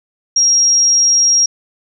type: tone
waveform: sine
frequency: 5620 Hz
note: F8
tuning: 10 cents sharp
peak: -8 dBFS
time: 0.36-1.46 s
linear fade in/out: 5 ms
effects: none